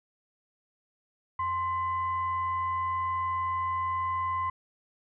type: tone with frequency modulation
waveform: sine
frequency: 1046.5 Hz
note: C6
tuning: in tune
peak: -27 dBFS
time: 1.39-4.5 s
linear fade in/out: 5 ms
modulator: 958 Hz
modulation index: 0.39
effects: none